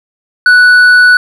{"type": "tone with hard clipping", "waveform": "sine", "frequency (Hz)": 1480, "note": "F#6", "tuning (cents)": 0, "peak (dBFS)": -3, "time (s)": [0.46, 1.17], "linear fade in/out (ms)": 2, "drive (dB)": 4, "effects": []}